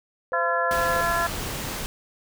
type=tone; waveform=sine; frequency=517 Hz; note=C5; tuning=21 cents flat; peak=-28 dBFS; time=0.32-1.01 s; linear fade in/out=0 ms
type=harmonic tone; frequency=340.8 Hz; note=F4; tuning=42 cents flat; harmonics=2 / 3 / 4 / 5; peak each=-27 / -27 / -27 / -27 dBFS; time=0.33-1.27 s; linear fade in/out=5 ms
type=noise; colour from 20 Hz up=pink; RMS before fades=-31 dBFS; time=0.71-1.86 s; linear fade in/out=0 ms
effects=none